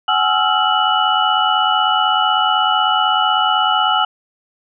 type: tone cluster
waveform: sine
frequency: 752 / 842 / 1302 / 1378 / 2951 Hz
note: F#5 / G#5 / E6 / F6 / F#7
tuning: +28 / +24 / -22 / -24 / -5 cents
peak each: -19 dBFS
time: 0.08-4.05 s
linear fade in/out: 5 ms
effects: none